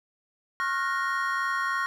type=chord; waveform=triangle; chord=Gb major seventh; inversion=second; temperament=equal with one note detuned; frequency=1088.4 / 1396.9 / 1480 / 1864.7 Hz; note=Db6 / F6 / Gb6 / Bb6; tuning=-32 / 0 / 0 / 0 cents; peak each=-27 / -30 / -33 / -29 dBFS; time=0.6-1.86 s; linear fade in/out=0 ms; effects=none